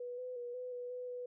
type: tone with pitch steps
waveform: sine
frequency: 489.6 / 503 / 483.5 / 501 / 490.9 / 498 / 493.5 Hz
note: B4 / B4 / B4 / B4 / B4 / B4 / B4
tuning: -15 / +32 / -37 / +25 / -10 / +14 / -1 cents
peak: -40 dBFS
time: 0-1.26 s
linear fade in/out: 5 ms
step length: 180 ms
effects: none